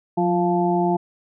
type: harmonic tone with a mistuned harmonic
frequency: 174.61 Hz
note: F3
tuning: in tune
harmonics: 1 / 2 / 4 / 5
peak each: -22 / -21 / -23 / -25 dBFS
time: 0.17-0.97 s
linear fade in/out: 10 ms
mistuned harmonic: 1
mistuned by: +41 cents
effects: none

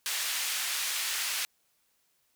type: band-pass noise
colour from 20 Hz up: pink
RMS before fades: -32 dBFS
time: 0.06-1.45 s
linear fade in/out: 0 ms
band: 2000 to 15000 Hz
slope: 12 dB/octave
effects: white hiss -72 dBFS RMS until 2.35 s

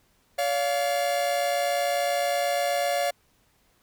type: tone pair together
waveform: 45% pulse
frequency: 570.7 / 698.5 Hz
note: D5 / F5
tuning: -50 / 0 cents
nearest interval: minor third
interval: 350 cents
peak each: -26 / -26 dBFS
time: 0.38-3.11 s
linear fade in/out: 10 ms
effects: pink hiss -65 dBFS RMS until 3.82 s

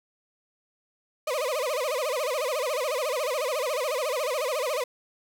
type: tone with vibrato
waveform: 35% pulse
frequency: 554.4 Hz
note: C#5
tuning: in tune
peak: -24 dBFS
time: 1.27-4.84 s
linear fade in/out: 5 ms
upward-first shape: sine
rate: 14 Hz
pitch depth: 230 cents each way
effects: none

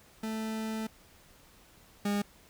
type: tone pair in turn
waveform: 40% pulse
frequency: 220.1 / 203.8 Hz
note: A3 / G#3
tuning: +1 / -32 cents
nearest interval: minor second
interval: 133 cents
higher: first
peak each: -32 / -27 dBFS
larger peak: second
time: 0.23-0.87 / 2.05-2.22 s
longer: first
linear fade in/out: 5 ms
effects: pink hiss -59 dBFS RMS until 2.49 s

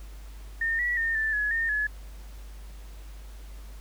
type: tone with pitch steps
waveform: sine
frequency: 1823 / 1939 / 1824 / 1764 / 1693 / 1825 / 1704 Hz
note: A#6 / B6 / A#6 / A6 / G#6 / A#6 / G#6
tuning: -39 / -32 / -38 / +4 / +33 / -37 / +44 cents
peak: -24 dBFS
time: 0.61-1.87 s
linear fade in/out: 5 ms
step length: 180 ms
effects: added 50 Hz sine -40 dBFS peak until 3.8 s + pink hiss -54 dBFS RMS until 3.8 s

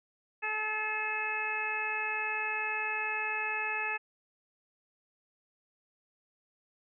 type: harmonic tone with a mistuned harmonic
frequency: 431.1 Hz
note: A4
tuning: 35 cents flat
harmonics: 1 / 2 / 3 / 4 / 5 / 6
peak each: -45 / -38 / -42 / -36 / -41 / -34 dBFS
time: 0.42-3.98 s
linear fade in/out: 20 ms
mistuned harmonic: 5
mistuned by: -16 cents
effects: none

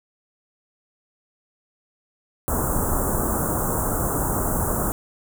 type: band-stop noise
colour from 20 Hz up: pink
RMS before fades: -23 dBFS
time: 2.48-4.92 s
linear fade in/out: 0 ms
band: 1400 to 7400 Hz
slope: 48 dB/octave
effects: none

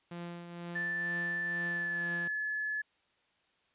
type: tone with tremolo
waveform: sawtooth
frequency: 172.6 Hz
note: F3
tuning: 20 cents flat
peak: -35 dBFS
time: 0.11-2.28 s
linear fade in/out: 5 ms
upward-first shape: triangle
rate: 2.1 Hz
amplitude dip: 55%
type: tone with pitch glide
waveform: sine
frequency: 1760 to 1715.8 Hz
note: A6 to A6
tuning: 0 to -44 cents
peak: -32 dBFS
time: 0.75-2.82 s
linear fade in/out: 10 ms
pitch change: -44 cents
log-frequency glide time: 1.59-2.1 s
effects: white hiss -72 dBFS RMS until 3.74 s + resampled to 8000 Hz

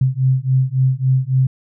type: beating tone pair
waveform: sine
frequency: 129.1 / 132.7 Hz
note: C3 / C3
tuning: -23 / +25 cents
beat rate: 3.6 Hz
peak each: -16 dBFS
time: 0.01-1.47 s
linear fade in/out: 5 ms
effects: none

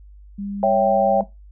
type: tone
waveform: sine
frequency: 200.5 Hz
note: G3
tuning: 39 cents sharp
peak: -26 dBFS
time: 0.38-1.24 s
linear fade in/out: 10 ms
type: chord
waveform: sine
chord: C# diminished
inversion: none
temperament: equal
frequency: 554.4 / 659.3 / 784 Hz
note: C#5 / E5 / G5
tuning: 0 / 0 / 0 cents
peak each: -18 dBFS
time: 0.63-1.21 s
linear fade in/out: 2 ms
effects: noise-tail reverb RT60 0.2 s tail -17 dB re dry + added 50 Hz sine -41 dBFS peak until 1.51 s

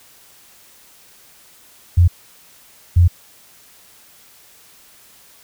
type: tone bursts at uneven times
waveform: sine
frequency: 87.31 Hz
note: F2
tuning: in tune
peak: -7 dBFS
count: 2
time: 1.97-2.08 / 2.96-3.08 s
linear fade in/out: 10 ms
effects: white hiss -48 dBFS RMS until 5.43 s

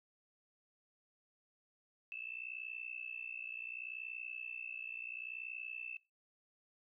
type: tone with amplitude modulation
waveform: sine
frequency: 2637 Hz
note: E7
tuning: in tune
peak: -39 dBFS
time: 2.12-5.97 s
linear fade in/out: 0 ms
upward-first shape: sine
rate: 60.7 Hz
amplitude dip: 90%
effects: noise-tail reverb RT60 0.3 s tail -24 dB re dry

